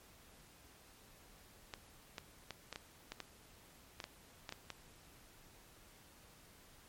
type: clicks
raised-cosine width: 0.2 ms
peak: -26 dBFS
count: 12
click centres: 1.738 / 2.182 / 2.507 / 2.727 / 2.759 / 3.12 / 3.203 / 4.002 / 4.041 / 4.492 / 4.524 / 4.703 s
effects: pink hiss -62 dBFS RMS until 6.88 s + MP3 64 kbps